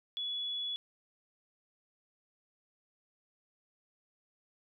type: tone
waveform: sine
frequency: 3400 Hz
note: G#7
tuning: 40 cents sharp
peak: -34 dBFS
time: 0.17-0.76 s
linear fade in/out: 0 ms
effects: none